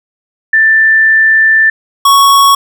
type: tone pair in turn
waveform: sine / square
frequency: 1772 / 1111.1 Hz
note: A6 / C#6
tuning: +12 / +4 cents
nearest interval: minor sixth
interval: 808 cents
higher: first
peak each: -4 dBFS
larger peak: neither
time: 0.53-1.7 / 2.05-2.55 s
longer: first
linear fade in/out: 5 ms
effects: none